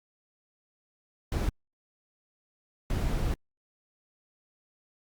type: noise bursts at uneven times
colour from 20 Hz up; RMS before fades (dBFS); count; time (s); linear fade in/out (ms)
brown; -28; 2; 1.32-1.49 / 2.9-3.34; 2
effects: Opus 48 kbps